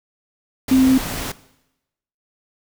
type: tone in noise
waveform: sine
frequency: 261.6 Hz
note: C4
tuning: in tune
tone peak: -10 dBFS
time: 0.71-0.98 s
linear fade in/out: 5 ms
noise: pink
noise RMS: -27 dBFS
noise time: 0.68-1.32 s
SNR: +14 dB
effects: noise-tail reverb RT60 0.9 s tail -18 dB re dry